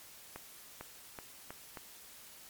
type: accelerating click train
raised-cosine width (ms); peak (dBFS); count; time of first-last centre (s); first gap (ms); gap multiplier
0.5; -28; 5; 0.36-1.772; 450; 0.84
effects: white hiss -54 dBFS RMS until 2.49 s + MP3 96 kbps